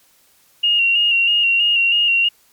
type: tone with vibrato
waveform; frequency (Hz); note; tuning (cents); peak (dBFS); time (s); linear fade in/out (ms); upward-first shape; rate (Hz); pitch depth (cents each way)
sine; 2800; F7; +4; -12; 0.63-2.29; 10; square; 3.1; 31
effects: white hiss -55 dBFS RMS until 2.52 s + MP3 96 kbps